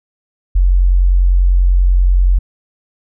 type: tone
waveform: sine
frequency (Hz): 45.14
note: F#1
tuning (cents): -42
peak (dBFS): -7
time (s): 0.55-2.39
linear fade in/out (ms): 10
effects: none

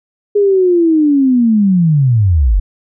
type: linear sweep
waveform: sine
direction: down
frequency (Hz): 415.3 to 41.2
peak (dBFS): -7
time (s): 0.35-2.6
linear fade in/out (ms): 10
effects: none

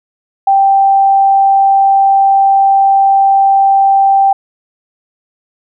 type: tone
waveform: sine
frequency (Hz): 784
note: G5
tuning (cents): 0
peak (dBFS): -5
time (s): 0.47-4.33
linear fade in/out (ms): 5
effects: none

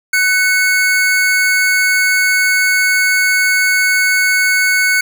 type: tone pair together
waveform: square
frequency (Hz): 1500 / 2198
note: F#6 / C#7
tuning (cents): +23 / -15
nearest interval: perfect fifth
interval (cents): 662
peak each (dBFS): -14 / -14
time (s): 0.13-5.01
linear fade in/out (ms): 5
effects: none

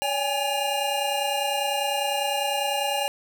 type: tone cluster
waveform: square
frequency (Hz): 568 / 803 / 833 / 2815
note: C#5 / G5 / G#5 / F7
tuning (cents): +42 / +41 / +5 / +13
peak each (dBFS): -30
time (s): 0.02-3.08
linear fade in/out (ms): 0
effects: none

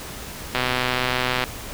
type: click train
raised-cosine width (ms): 0.3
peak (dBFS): -5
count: 113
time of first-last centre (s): 0.55-1.439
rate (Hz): 126
effects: pink hiss -35 dBFS RMS until 1.73 s

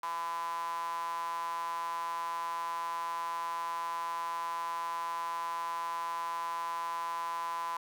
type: tone with high-pass filter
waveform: sawtooth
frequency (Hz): 168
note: E3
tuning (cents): +33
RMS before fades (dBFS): -36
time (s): 0.03-7.77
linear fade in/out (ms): 2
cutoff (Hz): 1000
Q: 9.9
effects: none

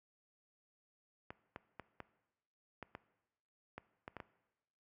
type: clicks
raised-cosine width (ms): 0.5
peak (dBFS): -30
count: 10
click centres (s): 1.305 / 1.561 / 1.797 / 2.003 / 2.827 / 2.951 / 3.78 / 4.079 / 4.167 / 4.202
effects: noise-tail reverb RT60 1.0 s tail -18 dB re dry + high-pass 60 Hz 12 dB/octave

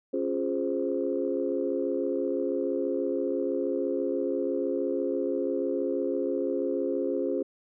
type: chord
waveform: sine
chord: Db major seventh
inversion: none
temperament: equal with one note detuned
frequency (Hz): 274.3 / 349.2 / 415.3 / 523.3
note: Db4 / F4 / Ab4 / C5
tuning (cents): -18 / 0 / 0 / 0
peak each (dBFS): -31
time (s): 0.13-7.43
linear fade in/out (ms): 10
effects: tanh soft clip ceiling -15 dBFS

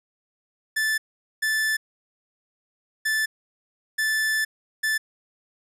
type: tone bursts at uneven times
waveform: 45% pulse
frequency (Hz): 1752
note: A6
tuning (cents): -8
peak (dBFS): -21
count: 5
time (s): 0.76-0.98 / 1.42-1.77 / 3.05-3.26 / 3.98-4.45 / 4.83-4.98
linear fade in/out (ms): 10
effects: resampled to 32000 Hz

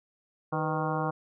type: harmonic tone with a mistuned harmonic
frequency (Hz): 155.56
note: D#3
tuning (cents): 0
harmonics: 1 / 2 / 3 / 4 / 5 / 6 / 7 / 8 / 9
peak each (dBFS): -32 / -36 / -35 / -38 / -34 / -38 / -35 / -41 / -40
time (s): 0.52-1.11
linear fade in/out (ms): 10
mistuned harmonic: 3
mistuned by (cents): +83
effects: none

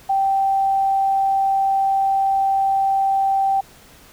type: tone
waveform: sine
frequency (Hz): 780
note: G5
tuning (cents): -9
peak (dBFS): -15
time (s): 0.09-3.61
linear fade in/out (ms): 10
effects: pink hiss -47 dBFS RMS until 4.12 s

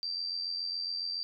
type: tone with amplitude modulation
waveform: sine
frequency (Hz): 4689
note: D8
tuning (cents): -4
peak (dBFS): -30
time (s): 0.03-1.23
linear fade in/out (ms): 0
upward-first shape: sine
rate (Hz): 87.2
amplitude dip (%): 55
effects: none

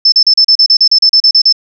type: tone bursts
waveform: sine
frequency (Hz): 5274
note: E8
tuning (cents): 0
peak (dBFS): -3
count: 14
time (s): 0.05-1.526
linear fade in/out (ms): 5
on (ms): 72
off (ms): 36
effects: none

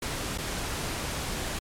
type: noise with dropouts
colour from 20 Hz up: pink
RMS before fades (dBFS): -32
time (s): 0.02-1.59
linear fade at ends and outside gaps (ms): 5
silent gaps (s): 0.377-0.383
effects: low-pass 11000 Hz 12 dB/octave + MP3 96 kbps

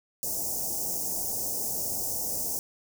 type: band-stop noise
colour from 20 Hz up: white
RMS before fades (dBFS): -31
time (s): 0.23-2.59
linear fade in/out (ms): 0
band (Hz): 830 to 5400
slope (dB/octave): 48
effects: none

